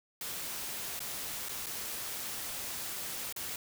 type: noise with dropouts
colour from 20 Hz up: white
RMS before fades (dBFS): -39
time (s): 0.21-3.56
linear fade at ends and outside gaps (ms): 2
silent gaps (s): 0.993-1.003 / 1.487-1.492 / 1.661-1.666 / 3.326-3.362
effects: none